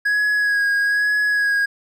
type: tone with vibrato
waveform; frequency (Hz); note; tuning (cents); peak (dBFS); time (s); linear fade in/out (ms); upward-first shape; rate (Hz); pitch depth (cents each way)
triangle; 1661.2; G#6; 0; -14; 0.05-1.66; 10; sine; 1.1; 24
effects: none